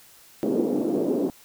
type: band-pass noise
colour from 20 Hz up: white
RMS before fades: -24 dBFS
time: 0.43-1.3 s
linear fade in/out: 0 ms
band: 230 to 420 Hz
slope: 24 dB/octave
effects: white hiss -52 dBFS RMS until 1.44 s